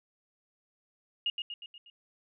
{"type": "tone with echo", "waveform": "sine", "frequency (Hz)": 2854, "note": "F7", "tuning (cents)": 37, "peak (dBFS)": -27, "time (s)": [1.26, 1.3], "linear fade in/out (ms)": 2, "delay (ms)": 120, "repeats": 5, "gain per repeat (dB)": -5, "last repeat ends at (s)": 1.9, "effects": []}